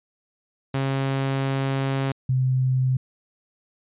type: tone pair in turn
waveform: sawtooth / sine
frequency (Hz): 135.5 / 129.37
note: C#3 / C3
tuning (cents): -39 / -19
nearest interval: minor second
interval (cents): 80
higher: first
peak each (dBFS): -18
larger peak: neither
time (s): 0.74-2.12 / 2.29-2.97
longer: first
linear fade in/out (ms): 5
effects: resampled to 8000 Hz